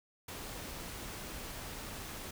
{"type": "noise", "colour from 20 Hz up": "pink", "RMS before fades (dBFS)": -44, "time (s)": [0.28, 2.31], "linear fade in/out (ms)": 5, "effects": []}